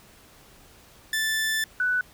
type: tone pair in turn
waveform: sawtooth / sine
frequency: 1760 / 1489 Hz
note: A6 / F#6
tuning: 0 / +11 cents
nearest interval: minor third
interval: 289 cents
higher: first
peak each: -20 / -21 dBFS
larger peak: first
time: 1.13-1.64 / 1.8-2.01 s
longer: first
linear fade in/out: 2 ms
effects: pink hiss -53 dBFS RMS until 2.13 s